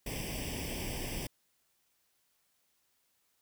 pink noise with comb filter, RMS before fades -38 dBFS, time 0.06-1.27 s, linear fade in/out 5 ms, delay 0.37 ms, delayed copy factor +0.9, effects white hiss -75 dBFS RMS until 3.41 s

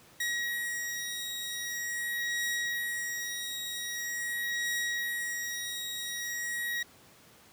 sawtooth beating tone pair, 1901 / 1901.44 Hz, A#6 / A#6, +33 / +34 cents, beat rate 0.44 Hz, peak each -30 / -34 dBFS, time 0.2-6.83 s, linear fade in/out 5 ms, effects pink hiss -57 dBFS RMS until 7.52 s + high-pass 100 Hz 12 dB/octave

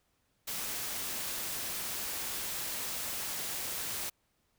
white noise, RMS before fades -37 dBFS, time 0.47-4.1 s, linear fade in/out 10 ms, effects pink hiss -75 dBFS RMS until 4.58 s

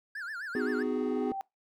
triangle tone with vibrato, 1568 Hz, G6, in tune, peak -34 dBFS, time 0.15-0.83 s, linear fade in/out 5 ms, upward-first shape sine, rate 7.7 Hz, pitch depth 220 cents each way
triangle chord, G# minor seventh, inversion first, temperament equal with one note detuned, 253 / 311.1 / 370 / 415.3 Hz, B3 / D#4 / F#4 / G#4, +42 / 0 / 0 / 0 cents, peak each -30 / -35 / -33 / -31 dBFS, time 0.55-1.32 s, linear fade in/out 2 ms
sine tone with exponential growth, 778 Hz, G5, 13 cents flat, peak -31 dBFS, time 0.67-1.41 s, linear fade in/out 0 ms, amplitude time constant 160 ms
effects noise-tail reverb RT60 0.2 s tail -23 dB re dry

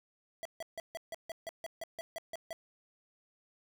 square tone bursts, 659.3 Hz, E5, in tune, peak -39 dBFS, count 13, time 0.43-2.529 s, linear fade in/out 0 ms, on 23 ms, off 150 ms, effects none

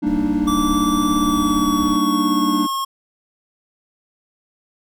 triangle chord, Eb major seventh, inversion first, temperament equal with one note detuned, 196 / 231.6 / 293.7 / 311.1 Hz, G3 / Bb3 / D4 / Eb4, 0 / -11 / 0 / 0 cents, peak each -23 / -22 / -17 / -21 dBFS, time 0.02-2.67 s, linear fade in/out 20 ms
brown noise, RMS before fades -31 dBFS, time 0.06-1.97 s, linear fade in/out 10 ms
square tone with pitch glide, 1161 to 1083.3 Hz, D6 to C#6, -20 to -40 cents, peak -21 dBFS, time 0.47-2.85 s, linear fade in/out 10 ms, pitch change -120 cents, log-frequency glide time 1.18-2.7 s
effects none

